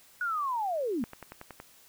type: linear sweep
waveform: sine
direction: down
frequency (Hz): 1480 to 208.5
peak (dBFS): -28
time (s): 0.21-1.04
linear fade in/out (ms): 2
type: click train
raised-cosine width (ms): 0.5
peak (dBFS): -27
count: 7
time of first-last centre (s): 1.04-1.601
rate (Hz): 10.7
effects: white hiss -58 dBFS RMS until 1.88 s